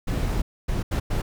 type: noise bursts at uneven times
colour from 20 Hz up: brown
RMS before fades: -24 dBFS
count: 4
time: 0.07-0.42 / 0.68-0.83 / 0.91-1 / 1.1-1.22 s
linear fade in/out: 10 ms
effects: none